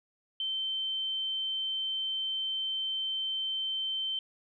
sine tone, 3100 Hz, G7, 20 cents flat, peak -30 dBFS, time 0.4-4.19 s, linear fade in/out 2 ms, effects none

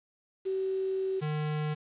sine / square tone pair in turn, 381.8 / 151.79 Hz, G4 / D#3, -46 / -43 cents, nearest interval octave + major third, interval 1597 cents, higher first, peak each -28 / -30 dBFS, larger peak first, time 0.45-1.21 / 1.21-1.75 s, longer first, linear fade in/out 20 ms, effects resampled to 8000 Hz + 9-bit

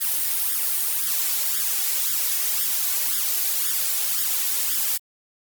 blue noise with flanger, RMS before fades -23 dBFS, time 0-4.98 s, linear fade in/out 20 ms, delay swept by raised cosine 0.57 to 2.77 ms, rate 1.9 Hz, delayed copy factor +0.8, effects Opus 32 kbps

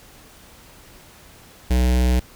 square tone with notch filter, 62.1 Hz, B1, 10 cents sharp, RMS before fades -17 dBFS, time 1.7-2.2 s, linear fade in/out 10 ms, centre 1200 Hz, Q 1.6, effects pink hiss -47 dBFS RMS until 2.35 s

